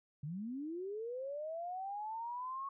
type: linear sweep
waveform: sine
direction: up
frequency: 136.3 to 1108.7 Hz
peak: -39 dBFS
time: 0.23-2.69 s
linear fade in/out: 5 ms
effects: none